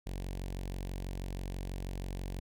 sawtooth tone with notch filter, 46.17 Hz, F#1, 3 cents flat, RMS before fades -39 dBFS, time 0.06-2.4 s, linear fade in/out 10 ms, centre 1300 Hz, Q 1.3, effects none

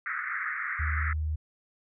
white band-pass noise, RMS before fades -33 dBFS, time 0.06-1.13 s, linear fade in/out 2 ms, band 1200 to 2100 Hz, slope 96 dB/octave
sine tone, 77.3 Hz, D#2, 11 cents flat, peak -27 dBFS, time 0.79-1.36 s, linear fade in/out 10 ms
effects none

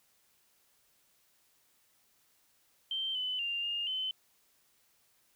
sine tone with pitch steps, 3131 / 3015 / 2793 / 2825 / 3052 Hz, G7 / F#7 / F7 / F7 / G7, -3 / +32 / -1 / +19 / -47 cents, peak -32 dBFS, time 2.91-4.11 s, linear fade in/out 2 ms, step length 240 ms, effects white hiss -70 dBFS RMS until 5.35 s

